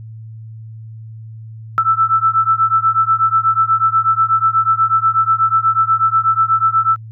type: beating tone pair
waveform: sine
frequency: 1318.5 / 1326.7 Hz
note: E6 / E6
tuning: 0 / +11 cents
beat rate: 8.2 Hz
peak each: -14 dBFS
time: 1.78-6.96 s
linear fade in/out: 0 ms
effects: added 111 Hz sine -30 dBFS peak until 7.11 s